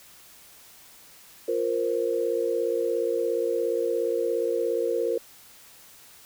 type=chord; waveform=sine; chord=F suspended fourth; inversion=none; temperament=equal; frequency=349.2 / 466.2 / 523.3 Hz; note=F4 / Bb4 / C5; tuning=0 / 0 / 0 cents; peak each=-30 / -25 / -29 dBFS; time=1.48-5.18 s; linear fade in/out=5 ms; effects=white hiss -51 dBFS RMS until 6.25 s